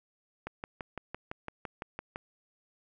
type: click train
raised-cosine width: 0.5 ms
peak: -22 dBFS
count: 11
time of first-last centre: 0.47-2.159 s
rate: 5.92 Hz
effects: none